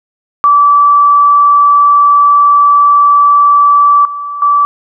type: tone with level steps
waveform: sine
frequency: 1157 Hz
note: D6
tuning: 26 cents flat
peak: -3 / -17 / -5 dBFS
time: 0.44-4.65 s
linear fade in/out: 0 ms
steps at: 4.05 / 4.42 s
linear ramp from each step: 2 ms
effects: none